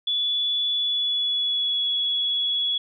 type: tone with pitch glide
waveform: sine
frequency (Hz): 3434 to 3371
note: A7 to G#7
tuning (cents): -43 to +25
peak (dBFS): -21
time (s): 0.07-2.78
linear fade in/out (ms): 5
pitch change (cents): -32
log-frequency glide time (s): 0.72-1.87
effects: none

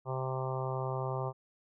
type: harmonic tone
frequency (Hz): 130.81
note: C3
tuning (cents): 0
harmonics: 1 / 3 / 4 / 5 / 6 / 7 / 8 / 9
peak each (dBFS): -35 / -40 / -41 / -42 / -43 / -43 / -44 / -45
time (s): 0.05-1.33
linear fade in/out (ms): 50
effects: none

